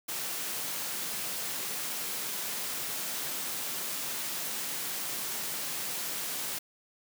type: high-pass noise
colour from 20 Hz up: white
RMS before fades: -35 dBFS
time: 0.08-6.59 s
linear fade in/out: 10 ms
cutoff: 120 Hz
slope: 48 dB/octave
effects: none